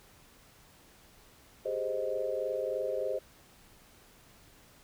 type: chord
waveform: sine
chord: Ab major seventh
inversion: third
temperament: equal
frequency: 392 / 415.3 / 523.3 / 622.3 Hz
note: G4 / Ab4 / C5 / Eb5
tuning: 0 / 0 / 0 / 0 cents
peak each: -39 / -38 / -33 / -36 dBFS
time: 1.65-3.19 s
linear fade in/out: 10 ms
effects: pink hiss -59 dBFS RMS until 4.83 s